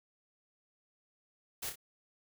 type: noise with echo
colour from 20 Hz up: white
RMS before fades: -39 dBFS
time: 1.62-1.7 s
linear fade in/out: 10 ms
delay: 29 ms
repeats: 2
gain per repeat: -6 dB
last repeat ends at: 1.758 s
effects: none